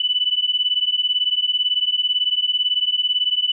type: beating tone pair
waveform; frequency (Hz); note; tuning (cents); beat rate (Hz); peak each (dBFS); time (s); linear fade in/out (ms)
sine; 2973 / 2991; F#7 / F#7; +8 / +18; 18; -20; 0-3.52; 5
effects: none